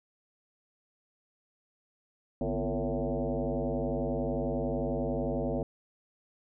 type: tone with frequency modulation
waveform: sine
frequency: 155.56 Hz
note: D#3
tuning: in tune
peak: -28 dBFS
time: 2.41-5.63 s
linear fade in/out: 2 ms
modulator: 100 Hz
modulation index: 5.2
effects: none